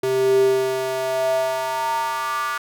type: tone with high-pass filter sweep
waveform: square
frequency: 130.81 Hz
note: C3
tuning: in tune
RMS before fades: -21 dBFS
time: 0.03-2.58 s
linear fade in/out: 5 ms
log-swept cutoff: 320 to 1300 Hz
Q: 6.1
effects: none